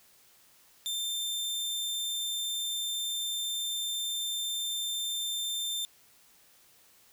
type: tone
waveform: sawtooth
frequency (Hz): 3582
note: A7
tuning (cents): +30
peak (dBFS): -28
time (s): 0.86-5.85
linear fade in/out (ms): 0
effects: white hiss -61 dBFS RMS until 7.12 s